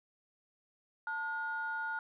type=tone pair together; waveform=sine; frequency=887.2 / 1434 Hz; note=A5 / F6; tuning=+14 / +45 cents; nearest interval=minor sixth; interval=831 cents; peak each=-39 / -35 dBFS; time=1.07-1.99 s; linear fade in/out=2 ms; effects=tanh soft clip ceiling -27 dBFS